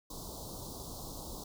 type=band-stop noise; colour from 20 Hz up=pink; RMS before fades=-44 dBFS; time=0.1-1.44 s; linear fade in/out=5 ms; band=1100 to 3800 Hz; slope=48 dB/octave; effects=none